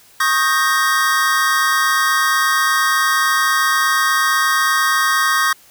square chord, Eb dominant seventh, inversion third, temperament equal with one note detuned, 1096 / 1244.5 / 1568 / 1864.7 Hz, Db6 / Eb6 / G6 / Bb6, -20 / 0 / 0 / 0 cents, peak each -20 dBFS, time 0.2-5.53 s, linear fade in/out 5 ms, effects white hiss -48 dBFS RMS until 5.7 s

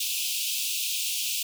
pink high-pass noise, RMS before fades -29 dBFS, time 0-1.43 s, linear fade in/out 5 ms, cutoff 2500 Hz, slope 96 dB/octave, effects none

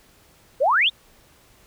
sine exponential sweep, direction up, 478.6 to 3808 Hz, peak -15 dBFS, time 0.6-0.9 s, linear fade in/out 20 ms, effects pink hiss -55 dBFS RMS until 1.66 s

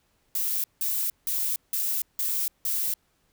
violet noise bursts, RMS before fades -27 dBFS, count 6, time 0.35-2.94 s, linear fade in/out 2 ms, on 290 ms, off 170 ms, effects pink hiss -69 dBFS RMS until 3.32 s

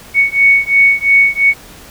sine beating tone pair, 2222 / 2224.9 Hz, C#7 / C#7, +4 / +6 cents, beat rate 2.9 Hz, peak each -10 dBFS, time 0.14-1.54 s, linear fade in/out 50 ms, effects pink hiss -37 dBFS RMS until 1.9 s

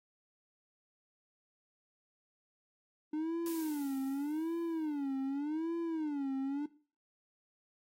triangle tone with vibrato, 300.3 Hz, D4, 39 cents sharp, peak -31 dBFS, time 3.13-6.66 s, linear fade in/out 5 ms, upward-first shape sine, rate 0.85 Hz, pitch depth 200 cents each way
blue noise with exponential decay, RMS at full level -44 dBFS, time 3.46-5.4 s, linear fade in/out 1 ms, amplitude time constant 420 ms
effects noise-tail reverb RT60 0.4 s tail -18 dB re dry + AAC 48 kbps

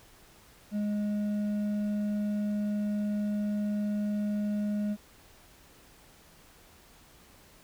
triangle tone with hard clipping, 207.7 Hz, G#3, in tune, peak -29 dBFS, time 0.71-4.97 s, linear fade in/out 50 ms, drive 8 dB, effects pink hiss -57 dBFS RMS until 7.63 s

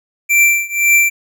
square tone with tremolo, 2349 Hz, D7, in tune, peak -7 dBFS, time 0.29-1.1 s, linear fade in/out 20 ms, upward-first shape triangle, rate 1.9 Hz, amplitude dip 95%, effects none

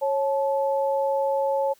sine tone pair together, 549 / 867.2 Hz, C#5 / A5, -17 / -25 cents, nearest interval minor sixth, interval 792 cents, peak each -22 / -26 dBFS, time 0.01-1.74 s, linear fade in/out 20 ms, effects white hiss -59 dBFS RMS until 1.79 s

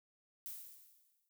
violet noise with exponential decay, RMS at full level -44 dBFS, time 0.46-1.29 s, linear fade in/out 0 ms, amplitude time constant 180 ms, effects none

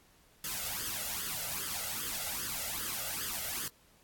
white noise with flanger, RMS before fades -37 dBFS, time 0.44-3.68 s, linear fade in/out 2 ms, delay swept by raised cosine 0.61 to 1.5 ms, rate 2.5 Hz, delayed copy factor +0.75, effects pink hiss -64 dBFS RMS until 4.03 s + AAC 64 kbps

